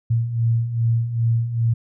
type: beating tone pair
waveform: sine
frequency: 113.9 / 116.4 Hz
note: A#2 / A#2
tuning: -40 / -2 cents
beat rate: 2.5 Hz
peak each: -24 / -18 dBFS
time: 0.1-1.74 s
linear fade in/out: 10 ms
effects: none